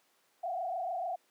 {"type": "tone with frequency modulation", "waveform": "sine", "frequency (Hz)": 714, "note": "F5", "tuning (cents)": 38, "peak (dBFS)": -32, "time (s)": [0.43, 1.16], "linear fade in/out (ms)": 10, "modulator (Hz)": 26.8, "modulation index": 1.8, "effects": ["pink hiss -70 dBFS RMS until 1.3 s", "high-pass 400 Hz 12 dB/octave"]}